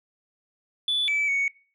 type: tone with pitch steps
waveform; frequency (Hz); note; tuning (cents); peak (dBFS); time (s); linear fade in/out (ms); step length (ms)
sine; 3467 / 2306 / 2227; A7 / D7 / C#7; -26 / -32 / +7; -20; 0.88-1.48; 2; 200
effects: noise-tail reverb RT60 0.4 s tail -23 dB re dry + tanh soft clip ceiling -19 dBFS